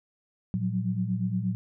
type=tone cluster; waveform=sine; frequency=114 / 179.7 / 188.2 Hz; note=A#2 / F3 / F#3; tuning=-38 / +50 / +30 cents; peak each=-30 dBFS; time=0.54-1.55 s; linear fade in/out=0 ms; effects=none